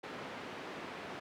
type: band-pass noise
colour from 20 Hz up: pink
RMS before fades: -45 dBFS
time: 0.03-1.2 s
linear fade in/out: 10 ms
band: 240 to 2500 Hz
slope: 12 dB/octave
effects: none